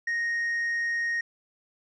sine tone with tanh clipping, 1865 Hz, A#6, in tune, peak -26 dBFS, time 0.07-1.21 s, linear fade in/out 5 ms, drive 2 dB, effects none

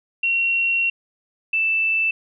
sine tone pair in turn, 2735 / 2649 Hz, F7 / E7, -37 / +8 cents, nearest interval minor second, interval 55 cents, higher first, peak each -17 dBFS, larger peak neither, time 0.23-0.9 / 1.53-2.11 s, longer first, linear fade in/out 5 ms, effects none

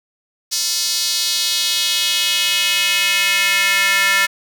square tone with high-pass filter sweep, 196 Hz, G3, in tune, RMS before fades -17 dBFS, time 0.51-4.27 s, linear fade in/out 20 ms, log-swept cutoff 5100 to 1800 Hz, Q 2.4, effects none

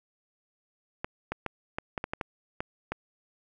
clicks, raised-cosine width 0.5 ms, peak -16 dBFS, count 10, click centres 1.045 / 1.32 / 1.463 / 1.785 / 1.978 / 2.041 / 2.135 / 2.212 / 2.605 / 2.92 s, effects none

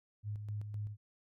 sine tone with tremolo, 104.6 Hz, G#2, 13 cents sharp, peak -36 dBFS, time 0.23-0.97 s, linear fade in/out 50 ms, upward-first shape square, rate 3.9 Hz, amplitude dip 45%, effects none

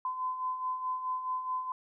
sine beating tone pair, 1017 / 1021.7 Hz, C6 / C6, -50 / -42 cents, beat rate 4.7 Hz, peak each -40 / -32 dBFS, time 0.05-1.72 s, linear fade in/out 2 ms, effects none

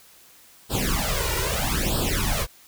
pink noise with flanger, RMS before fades -24 dBFS, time 0.69-2.47 s, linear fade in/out 50 ms, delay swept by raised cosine 0.23 to 2.13 ms, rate 0.78 Hz, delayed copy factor +0.95, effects white hiss -52 dBFS RMS until 2.67 s

